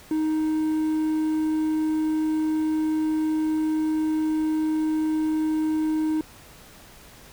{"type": "tone with quantisation", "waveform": "triangle", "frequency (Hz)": 312.1, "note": "D#4", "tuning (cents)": 5, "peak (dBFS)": -19, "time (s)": [0.11, 6.21], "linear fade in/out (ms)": 2, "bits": 8, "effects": ["pink hiss -48 dBFS RMS until 7.32 s"]}